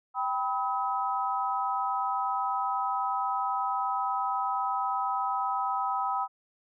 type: chord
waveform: sine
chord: G augmented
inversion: none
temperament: equal with one note detuned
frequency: 784 / 987.8 / 1277.3 Hz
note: G5 / B5 / D#6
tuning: 0 / 0 / +45 cents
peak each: -31 dBFS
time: 0.14-6.28 s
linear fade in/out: 50 ms
effects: none